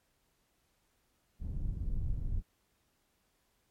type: low-pass noise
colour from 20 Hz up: pink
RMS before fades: -34 dBFS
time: 1.39-2.43 s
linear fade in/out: 50 ms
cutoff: 100 Hz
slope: 12 dB/octave
effects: pink hiss -75 dBFS RMS until 3.7 s + MP3 64 kbps